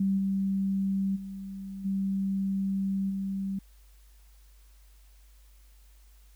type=tone with level steps; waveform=sine; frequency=194.4 Hz; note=G3; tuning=14 cents flat; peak=-23 / -25 / -36 / -26 / -29 dBFS; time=0-3.59 s; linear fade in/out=5 ms; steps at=0.17 / 1.15 / 1.84 / 3.09 s; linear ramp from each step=20 ms; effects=added 50 Hz sine -53 dBFS peak until 6.35 s + white hiss -65 dBFS RMS until 6.35 s